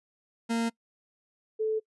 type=tone pair in turn; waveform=40% pulse / sine; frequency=230.4 / 436.6 Hz; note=A#3 / A4; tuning=-20 / -13 cents; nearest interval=major seventh; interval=1107 cents; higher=second; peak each=-25 dBFS; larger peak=neither; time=0.49-0.7 / 1.59-1.8 s; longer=neither; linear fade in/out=20 ms; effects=noise-tail reverb RT60 0.1 s tail -24 dB re dry + resampled to 24000 Hz